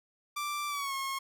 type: tone with pitch glide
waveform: sawtooth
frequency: 1174.7 to 1083.4 Hz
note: D6 to C#6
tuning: 0 to -40 cents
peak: -29 dBFS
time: 0.36-1.19 s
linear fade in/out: 10 ms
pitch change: -140 cents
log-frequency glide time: 0.68-0.94 s
effects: none